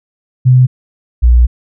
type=tone pair in turn; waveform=sine; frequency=127.3 / 60.08 Hz; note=C3 / B1; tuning=-47 / -47 cents; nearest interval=octave + minor second; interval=1300 cents; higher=first; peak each=-3 dBFS; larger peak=neither; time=0.45-0.67 / 1.22-1.47 s; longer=second; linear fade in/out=20 ms; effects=none